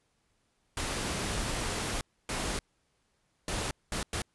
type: noise bursts at uneven times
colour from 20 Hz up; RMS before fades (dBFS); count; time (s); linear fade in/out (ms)
pink; -33; 5; 0.77-2.01 / 2.29-2.59 / 3.48-3.71 / 3.92-4.03 / 4.13-4.22; 2
effects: pink hiss -74 dBFS RMS until 4.34 s + resampled to 24000 Hz